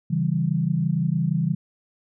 sine chord, C# diminished, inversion none, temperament equal, 138.59 / 164.81 / 196 Hz, C#3 / E3 / G3, 0 / 0 / 0 cents, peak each -25 / -22 / -27 dBFS, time 0.1-1.55 s, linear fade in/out 10 ms, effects none

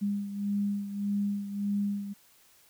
sine beating tone pair, 202.1 / 203.8 Hz, G#3 / G#3, -47 / -32 cents, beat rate 1.7 Hz, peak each -29 / -35 dBFS, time 0.01-2.14 s, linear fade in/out 20 ms, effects white hiss -61 dBFS RMS until 2.69 s

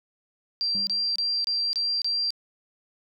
sine tone bursts, 4724 Hz, D8, 9 cents sharp, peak -23 dBFS, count 6, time 0.61-2.305 s, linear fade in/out 0 ms, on 260 ms, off 27 ms
triangle tone with exponential decay, 195 Hz, G3, 9 cents flat, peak -32 dBFS, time 0.75-1.21 s, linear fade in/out 0 ms, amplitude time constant 98 ms
effects none

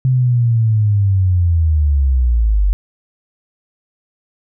sine linear sweep, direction down, 130.81 to 46.25 Hz, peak -10 dBFS, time 0.05-2.73 s, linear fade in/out 0 ms, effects none

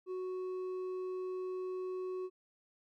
sine tone with hard clipping, 370 Hz, F#4, in tune, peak -38 dBFS, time 0.06-2.3 s, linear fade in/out 50 ms, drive 4 dB, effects none

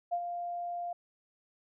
sine tone with ADSR envelope, 698.5 Hz, F5, in tune, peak -27 dBFS, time 0.11-0.93 s, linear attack 22 ms, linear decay 63 ms, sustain -7 dB, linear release 5 ms, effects none

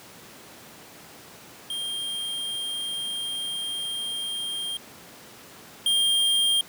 square tone pair in turn, 3204 / 3204 Hz, G7 / G7, +37 / +37 cents, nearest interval unison, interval 0 cents, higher neither, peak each -29 / -20 dBFS, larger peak second, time 1.7-4.77 / 5.86-6.61 s, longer first, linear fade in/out 2 ms, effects pink hiss -46 dBFS RMS until 6.68 s + high-pass 150 Hz 12 dB/octave

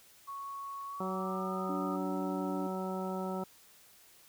sine tone with pitch glide, 1108.7 to 1230.2 Hz, C#6 to D#6, 0 to -20 cents, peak -39 dBFS, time 0.27-1.97 s, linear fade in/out 20 ms, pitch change +180 cents, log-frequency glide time 0.86-1.61 s
harmonic tone, 187.5 Hz, F#3, 23 cents sharp, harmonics 1 / 2 / 3 / 4 / 5 / 7, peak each -37 / -40 / -42 / -43 / -44 / -45 dBFS, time 1-3.44 s, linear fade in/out 5 ms
sine tone, 289.5 Hz, D4, 25 cents flat, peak -36 dBFS, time 1.69-2.67 s, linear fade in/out 5 ms
effects white hiss -60 dBFS RMS until 4.28 s

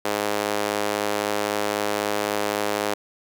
sawtooth tone with high-pass filter, 103.83 Hz, G#2, in tune, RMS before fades -25 dBFS, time 0.05-2.94 s, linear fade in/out 5 ms, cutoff 460 Hz, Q 1.2, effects none

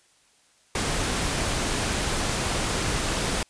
pink noise, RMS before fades -26 dBFS, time 0.75-3.43 s, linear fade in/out 2 ms, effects white hiss -61 dBFS RMS until 3.49 s + resampled to 22050 Hz

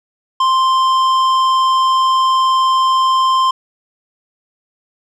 sine tone with tanh clipping, 1046.5 Hz, C6, in tune, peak -12 dBFS, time 0.4-3.51 s, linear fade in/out 5 ms, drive 11 dB, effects none

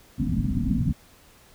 white low-pass noise, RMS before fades -24 dBFS, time 0.18-0.93 s, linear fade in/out 20 ms, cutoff 270 Hz, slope 96 dB/octave, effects pink hiss -54 dBFS RMS until 1.54 s

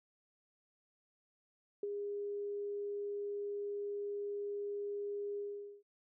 sine tone with ADSR envelope, 407.6 Hz, G#4, 32 cents flat, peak -33 dBFS, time 1.83-5.83 s, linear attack 3 ms, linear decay 23 ms, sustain -4 dB, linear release 450 ms, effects none

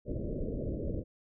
pink low-pass noise, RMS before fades -35 dBFS, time 0.05-1.04 s, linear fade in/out 50 ms, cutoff 600 Hz, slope 96 dB/octave, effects none

